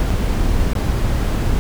brown noise with dropouts, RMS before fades -17 dBFS, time 0-1.59 s, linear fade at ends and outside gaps 0 ms, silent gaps 0.1-0.104 / 0.734-0.752 s, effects none

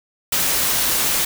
white noise, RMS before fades -19 dBFS, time 0.32-1.25 s, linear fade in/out 5 ms, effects none

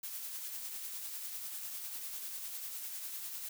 blue noise with tremolo, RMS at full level -41 dBFS, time 0.03-3.49 s, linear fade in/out 5 ms, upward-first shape triangle, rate 10 Hz, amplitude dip 40%, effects none

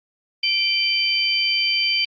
sine tone cluster, 2354 / 3077 / 4689 Hz, D7 / G7 / D8, +3 / -33 / -4 cents, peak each -22 dBFS, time 0.43-2.05 s, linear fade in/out 5 ms, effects Opus 24 kbps

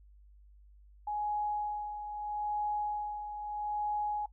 sine tone with tremolo, 836 Hz, G#5, 11 cents sharp, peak -30 dBFS, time 1.07-4.26 s, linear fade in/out 5 ms, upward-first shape sine, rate 0.78 Hz, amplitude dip 60%, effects noise-tail reverb RT60 0.1 s tail -17 dB re dry + added 50 Hz sine -55 dBFS peak until 4.32 s

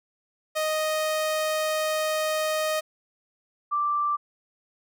sawtooth / sine tone pair in turn, 622.3 / 1174.7 Hz, D#5 / D6, 0 / 0 cents, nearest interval major seventh, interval 1100 cents, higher second, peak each -20 / -22 dBFS, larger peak first, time 0.55-2.81 / 3.71-4.17 s, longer first, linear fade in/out 20 ms, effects none

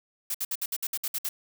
blue noise bursts, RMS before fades -30 dBFS, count 10, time 0.3-1.29 s, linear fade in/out 5 ms, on 45 ms, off 60 ms, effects none

